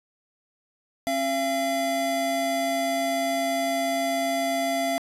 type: tone pair together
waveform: square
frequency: 270.3 / 681 Hz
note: C#4 / F5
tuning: -44 / -44 cents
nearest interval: octave + major third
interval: 1600 cents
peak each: -30 / -25 dBFS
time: 1.07-4.98 s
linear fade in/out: 0 ms
effects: resampled to 32000 Hz + 10-bit